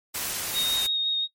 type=noise; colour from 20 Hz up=white; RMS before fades=-30 dBFS; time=0.14-0.87 s; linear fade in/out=10 ms
type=tone with vibrato; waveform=sine; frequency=3729 Hz; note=A#7; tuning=in tune; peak=-22 dBFS; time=0.53-1.28 s; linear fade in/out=50 ms; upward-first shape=sine; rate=5.8 Hz; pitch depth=13 cents each way
effects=noise-tail reverb RT60 0.1 s tail -19 dB re dry + MP3 64 kbps